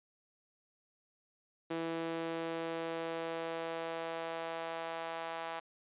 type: tone with high-pass filter sweep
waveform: sawtooth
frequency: 164.81 Hz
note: E3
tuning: in tune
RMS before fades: -39 dBFS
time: 1.7-5.6 s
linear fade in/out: 10 ms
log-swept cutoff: 350 to 780 Hz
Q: 1.9
effects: resampled to 8000 Hz